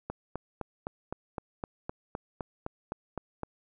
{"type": "click train", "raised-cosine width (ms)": 1, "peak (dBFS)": -20, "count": 14, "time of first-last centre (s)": [0.1, 3.433], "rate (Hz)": 3.9, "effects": []}